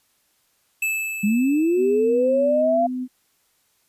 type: tone with exponential decay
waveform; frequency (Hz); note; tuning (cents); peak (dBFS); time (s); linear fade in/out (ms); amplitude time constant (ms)
square; 2620; E7; -11; -20; 0.82-2.62; 5; 390
type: linear sweep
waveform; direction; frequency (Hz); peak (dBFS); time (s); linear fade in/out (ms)
sine; up; 197.3 to 698.5; -16; 1.23-2.87; 10
type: tone with pitch glide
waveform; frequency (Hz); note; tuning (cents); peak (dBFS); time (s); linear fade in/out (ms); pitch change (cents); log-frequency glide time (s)
sine; 249.6 to 253.4; B3 to B3; +19 to +45; -24; 1.76-3.08; 50; +26; 1.87-2.28
effects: white hiss -65 dBFS RMS until 3.88 s + resampled to 32000 Hz